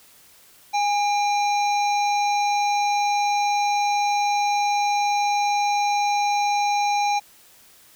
harmonic tone with a mistuned harmonic, 798 Hz, G5, 31 cents sharp, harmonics 1 / 3 / 5 / 7 / 8, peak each -19 / -29 / -33 / -36 / -37 dBFS, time 0.73-7.2 s, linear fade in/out 20 ms, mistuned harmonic 1, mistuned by +48 cents, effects white hiss -52 dBFS RMS until 7.95 s

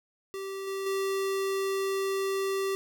square tone with level steps, 388.8 Hz, G4, 14 cents flat, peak -35 / -32 / -28 dBFS, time 0.34-2.75 s, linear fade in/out 0 ms, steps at 0.67 / 0.86 s, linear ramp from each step 5 ms, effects none

